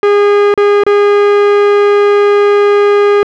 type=tone with dropouts; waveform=45% pulse; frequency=408.8 Hz; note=G#4; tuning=27 cents flat; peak=-5 dBFS; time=0.03-3.23 s; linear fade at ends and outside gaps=1 ms; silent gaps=0.54-0.576 / 0.836-0.865 s; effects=low-pass 2000 Hz 12 dB/octave